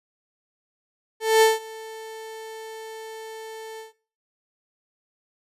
35% pulse tone with ADSR envelope, 442.5 Hz, A4, 10 cents sharp, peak -10 dBFS, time 1.2-3.93 s, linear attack 220 ms, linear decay 170 ms, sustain -23 dB, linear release 140 ms, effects noise-tail reverb RT60 0.4 s tail -19 dB re dry + resampled to 32000 Hz

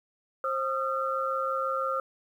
sine tone cluster, 531 / 1228 / 1354 Hz, C5 / D#6 / E6, +25 / -23 / +46 cents, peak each -31 dBFS, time 0.44-2 s, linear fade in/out 2 ms, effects 10-bit

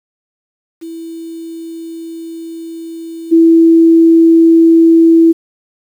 sine tone with level steps, 329.6 Hz, E4, in tune, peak -23 / -3 dBFS, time 0.81-5.33 s, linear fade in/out 20 ms, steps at 3.31 s, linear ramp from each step 20 ms, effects 7-bit

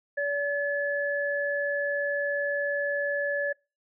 sine tone pair together, 573 / 1717.1 Hz, D5 / A6, -43 / -43 cents, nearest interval octave + perfect fifth, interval 1900 cents, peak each -28 dBFS, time 0.17-3.53 s, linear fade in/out 10 ms, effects noise-tail reverb RT60 0.3 s tail -26 dB re dry

